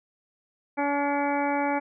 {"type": "harmonic tone with a mistuned harmonic", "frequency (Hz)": 285.1, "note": "C#4", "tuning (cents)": 49, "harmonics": [1, 2, 3, 4, 5, 6, 7, 8], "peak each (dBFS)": [-28, -30, -27, -39, -36, -39, -39, -36], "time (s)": [0.77, 1.8], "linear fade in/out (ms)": 20, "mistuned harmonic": 7, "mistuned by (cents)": 40, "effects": []}